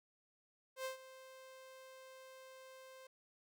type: tone with ADSR envelope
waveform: sawtooth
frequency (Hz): 523.3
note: C5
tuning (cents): 0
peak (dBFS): -35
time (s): 0.76-3.07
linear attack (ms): 88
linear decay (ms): 120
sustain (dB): -16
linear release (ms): 4
effects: none